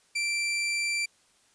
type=tone; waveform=sawtooth; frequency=2349 Hz; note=D7; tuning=in tune; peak=-23 dBFS; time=0.15-1.06 s; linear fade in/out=10 ms; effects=white hiss -64 dBFS RMS until 1.54 s + resampled to 22050 Hz